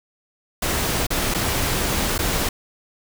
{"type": "noise with dropouts", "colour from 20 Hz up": "pink", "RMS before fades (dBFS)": -22, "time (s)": [0.62, 2.49], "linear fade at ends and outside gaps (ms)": 5, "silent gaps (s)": [[1.068, 1.104], [1.341, 1.345], [2.18, 2.189]], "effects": []}